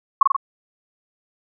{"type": "tone with echo", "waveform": "sine", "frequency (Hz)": 1100, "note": "C#6", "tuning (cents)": -14, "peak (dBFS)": -7, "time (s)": [0.21, 0.23], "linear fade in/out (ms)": 5, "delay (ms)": 45, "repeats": 3, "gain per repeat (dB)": -3, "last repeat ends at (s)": 0.365, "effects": []}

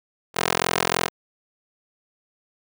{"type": "tone with high-pass filter", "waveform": "15% pulse", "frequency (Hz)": 43.2, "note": "F1", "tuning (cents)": -18, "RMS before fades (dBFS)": -23, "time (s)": [0.34, 1.1], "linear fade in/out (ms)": 50, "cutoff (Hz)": 490, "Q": 0.55, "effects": []}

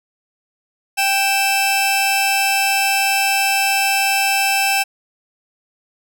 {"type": "tone pair together", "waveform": "sawtooth", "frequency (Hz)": [784, 2639], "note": ["G5", "E7"], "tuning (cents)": [0, 1], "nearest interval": "octave + major sixth", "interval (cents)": 2101, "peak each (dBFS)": -14, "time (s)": [0.97, 4.84], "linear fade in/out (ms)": 20, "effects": []}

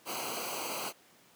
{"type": "noise with comb filter", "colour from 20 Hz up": "pink", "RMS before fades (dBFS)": -37, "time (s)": [0.05, 0.93], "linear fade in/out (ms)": 50, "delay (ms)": 0.56, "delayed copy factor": -0.85, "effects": ["pink hiss -61 dBFS RMS until 1.35 s", "high-pass 200 Hz 12 dB/octave"]}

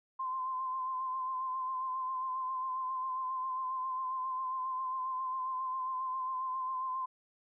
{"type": "tone with vibrato", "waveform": "sine", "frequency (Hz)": 1038, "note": "C6", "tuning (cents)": -14, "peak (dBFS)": -33, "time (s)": [0.19, 7.06], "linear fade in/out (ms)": 10, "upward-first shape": "sine", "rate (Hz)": 7.4, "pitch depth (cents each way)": 32, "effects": []}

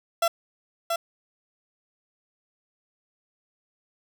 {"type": "tone with echo", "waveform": "30% pulse", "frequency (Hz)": 674, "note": "E5", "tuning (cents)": 38, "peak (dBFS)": -17, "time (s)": [0.22, 0.28], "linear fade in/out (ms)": 5, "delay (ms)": 680, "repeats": 1, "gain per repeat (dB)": -4, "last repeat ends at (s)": 0.96, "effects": []}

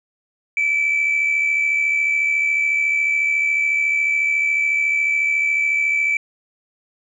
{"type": "tone pair together", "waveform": "sine", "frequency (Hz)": [2307, 2381], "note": ["D7", "D7"], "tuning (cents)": [-31, 23], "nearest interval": "minor second", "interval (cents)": 54, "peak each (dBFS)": [-15, -24], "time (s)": [0.57, 6.17], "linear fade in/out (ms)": 2, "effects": ["tanh soft clip ceiling -12 dBFS"]}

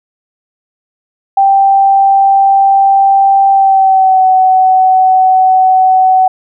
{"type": "tone with pitch glide", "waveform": "sine", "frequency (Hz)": [784, 751.2], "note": ["G5", "F#5"], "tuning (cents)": [0, 26], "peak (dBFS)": -4, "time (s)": [1.37, 6.28], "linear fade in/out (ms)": 5, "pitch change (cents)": -74, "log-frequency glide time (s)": [3.51, 4.25], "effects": []}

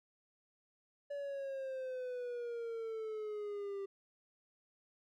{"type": "exponential sweep", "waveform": "triangle", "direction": "down", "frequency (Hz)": [574, 392], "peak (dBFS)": -37, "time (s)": [1.1, 3.86], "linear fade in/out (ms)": 10, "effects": []}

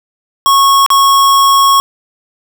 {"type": "tone with dropouts", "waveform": "square", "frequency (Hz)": 1100, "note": "C#6", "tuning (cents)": -14, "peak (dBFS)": -6, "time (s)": [0.46, 1.8], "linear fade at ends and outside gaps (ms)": 0, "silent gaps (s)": [0.863, 0.903], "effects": []}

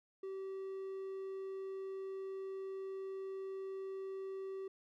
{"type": "tone", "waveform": "triangle", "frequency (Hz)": 385.1, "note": "G4", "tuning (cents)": -31, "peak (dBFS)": -39, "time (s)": [0.23, 4.68], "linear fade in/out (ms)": 5, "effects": []}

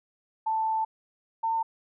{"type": "tone pair in turn", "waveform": "sine", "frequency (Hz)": [883, 902.6], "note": ["A5", "A5"], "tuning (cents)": [6, 44], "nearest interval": "unison", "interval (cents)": 38, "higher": "second", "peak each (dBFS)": [-24, -24], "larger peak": "neither", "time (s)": [[0.46, 0.85], [1.43, 1.63]], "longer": "first", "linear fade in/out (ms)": 10, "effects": []}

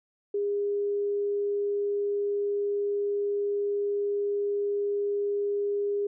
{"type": "tone", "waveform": "sine", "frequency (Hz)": 406.8, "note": "G#4", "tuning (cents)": -36, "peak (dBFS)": -25, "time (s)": [0.34, 6.07], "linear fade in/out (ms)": 5, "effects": []}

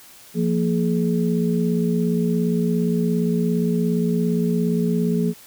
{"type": "tone cluster", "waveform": "sine", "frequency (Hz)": [173.1, 230.4, 423.3], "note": ["F3", "A#3", "G#4"], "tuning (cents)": [-15, -20, 33], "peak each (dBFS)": [-20, -22, -25], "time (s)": [0.34, 5.34], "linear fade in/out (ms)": 50, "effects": ["white hiss -46 dBFS RMS until 5.46 s"]}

